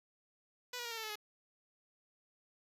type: tone with pitch steps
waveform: 5% pulse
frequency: 493.9 / 480.9 / 468.3 / 456.1 / 444.1 / 432.5 / 421.1 Hz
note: B4 / B4 / A#4 / A#4 / A4 / A4 / G#4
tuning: 0 / -46 / +8 / -38 / +16 / -30 / +24 cents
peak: -29 dBFS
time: 0.73-1.157 s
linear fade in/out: 5 ms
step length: 61 ms
effects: resampled to 32000 Hz